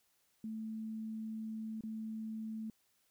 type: tone with dropouts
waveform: sine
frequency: 220 Hz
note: A3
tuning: in tune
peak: -39 dBFS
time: 0.44-2.7 s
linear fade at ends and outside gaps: 2 ms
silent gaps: 1.809-1.836 s
effects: white hiss -75 dBFS RMS until 3.1 s